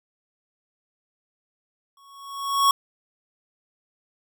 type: tone with exponential growth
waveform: square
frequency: 1108.7 Hz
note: C#6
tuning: in tune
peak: -14 dBFS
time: 1.97-2.71 s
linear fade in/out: 2 ms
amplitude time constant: 160 ms
effects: none